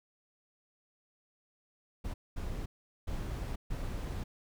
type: noise bursts at uneven times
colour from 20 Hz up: brown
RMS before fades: -37 dBFS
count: 4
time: 2.04-2.14 / 2.36-2.66 / 3.07-3.56 / 3.7-4.24 s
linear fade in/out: 10 ms
effects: none